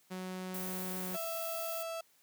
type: tone with pitch glide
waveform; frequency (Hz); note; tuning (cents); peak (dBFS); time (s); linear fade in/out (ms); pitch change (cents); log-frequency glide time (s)
sawtooth; 185 to 183.83; F#3 to F#3; 0 to -11; -35; 0.1-1.17; 20; -11; 0.94-1.05
type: noise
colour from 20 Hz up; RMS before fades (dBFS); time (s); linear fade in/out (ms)
violet; -42; 0.54-1.83; 5
type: tone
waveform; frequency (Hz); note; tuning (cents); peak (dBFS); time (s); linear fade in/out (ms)
35% pulse; 660; E5; +2; -36; 1.14-2.01; 5
effects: white hiss -68 dBFS RMS until 2.22 s + high-pass 100 Hz 12 dB/octave